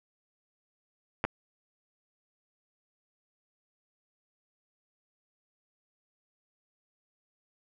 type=clicks; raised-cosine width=0.5 ms; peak=-13 dBFS; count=2; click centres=1.241 / 1.25 s; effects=none